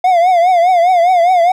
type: tone with vibrato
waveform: triangle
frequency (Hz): 710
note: F5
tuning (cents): +28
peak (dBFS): -5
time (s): 0.04-1.52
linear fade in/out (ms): 5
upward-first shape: triangle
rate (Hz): 4.9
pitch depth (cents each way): 120
effects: none